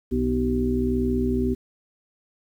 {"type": "harmonic tone with a mistuned harmonic", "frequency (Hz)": 61.74, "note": "B1", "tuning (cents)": 0, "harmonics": [1, 2, 4, 5, 6], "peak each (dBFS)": [-27, -33, -23, -34, -26], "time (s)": [0.11, 1.55], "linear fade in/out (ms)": 20, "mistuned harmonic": 6, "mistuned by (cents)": 59, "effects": ["9-bit"]}